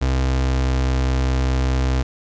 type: tone with pitch glide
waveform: 35% pulse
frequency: 65.41 to 64.96 Hz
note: C2 to C2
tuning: 0 to -12 cents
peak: -15 dBFS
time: 0.01-2.03 s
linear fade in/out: 10 ms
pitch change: -12 cents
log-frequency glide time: 0.33-0.71 s
effects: resampled to 16000 Hz + 9-bit